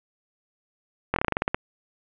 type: slowing click train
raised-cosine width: 0.5 ms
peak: -7 dBFS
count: 11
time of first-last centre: 1.14-1.545 s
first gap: 22 ms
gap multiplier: 1.13
effects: resampled to 8000 Hz + 8-bit